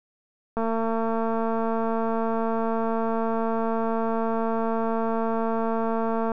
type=click train; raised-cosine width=1 ms; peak=-14 dBFS; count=1300; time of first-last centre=0.57-6.318 s; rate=226 Hz; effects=none